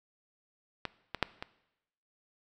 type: clicks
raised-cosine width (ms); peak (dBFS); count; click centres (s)
0.3; -17 / -18 / -9 / -21; 4; 0.853 / 1.147 / 1.227 / 1.425
effects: noise-tail reverb RT60 0.9 s tail -19 dB re dry